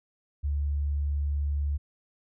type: tone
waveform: sine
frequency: 72.1 Hz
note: D2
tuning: 31 cents flat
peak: -25 dBFS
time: 0.43-1.78 s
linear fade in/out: 20 ms
effects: none

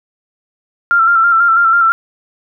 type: tone with vibrato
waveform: sine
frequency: 1365 Hz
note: F6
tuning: 40 cents flat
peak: -7 dBFS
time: 0.91-1.92 s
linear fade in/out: 0 ms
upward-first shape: square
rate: 6.1 Hz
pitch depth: 38 cents each way
effects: none

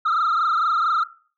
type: tone with frequency modulation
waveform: sine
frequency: 1300 Hz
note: E6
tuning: 24 cents flat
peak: -15 dBFS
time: 0.05-1.04 s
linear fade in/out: 10 ms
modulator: 24.4 Hz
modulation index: 3.3
effects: noise-tail reverb RT60 0.4 s tail -18 dB re dry + tanh soft clip ceiling -16 dBFS

